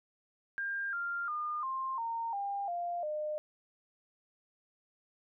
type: tone with pitch steps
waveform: sine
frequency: 1601 / 1393.8 / 1213.3 / 1056.3 / 919.5 / 800.5 / 696.9 / 606.7 Hz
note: G6 / F6 / D#6 / C6 / A#5 / G5 / F5 / D#5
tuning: +36 / -4 / -44 / +16 / -24 / +36 / -4 / -44 cents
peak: -33 dBFS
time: 0.58-3.38 s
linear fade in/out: 0 ms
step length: 350 ms
effects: none